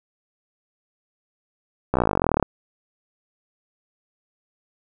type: slowing click train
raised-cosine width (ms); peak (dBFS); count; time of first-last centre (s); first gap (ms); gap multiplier
1; -5; 24; 1.94-2.427; 15; 1.03
effects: none